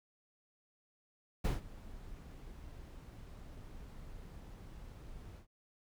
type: noise with ADSR envelope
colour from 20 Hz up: brown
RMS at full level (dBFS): -29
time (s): 1.44-5.47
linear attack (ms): 12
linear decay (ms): 150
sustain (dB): -21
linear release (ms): 100
effects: none